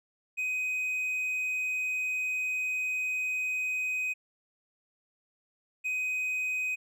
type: tone pair in turn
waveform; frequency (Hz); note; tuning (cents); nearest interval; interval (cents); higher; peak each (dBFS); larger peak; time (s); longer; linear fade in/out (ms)
triangle; 2510 / 2510; D#7 / D#7; +15 / +15; unison; 0; neither; -27 / -27; neither; 0.37-4.14 / 5.84-6.76; first; 20
effects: none